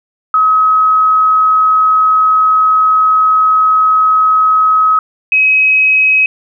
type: tone pair in turn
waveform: sine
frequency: 1275 / 2544 Hz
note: D#6 / D#7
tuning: +42 / +38 cents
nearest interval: octave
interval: 1196 cents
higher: second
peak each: -6 dBFS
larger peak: neither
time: 0.34-4.99 / 5.32-6.26 s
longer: first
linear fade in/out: 2 ms
effects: none